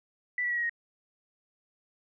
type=tone with pitch steps; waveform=sine; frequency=1975.5 / 1949.4 / 1923.7 / 1898.3 / 1873.3 Hz; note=B6 / B6 / B6 / A#6 / A#6; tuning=0 / -23 / -46 / +31 / +8 cents; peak=-27 dBFS; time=0.38-0.695 s; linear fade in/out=2 ms; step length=63 ms; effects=none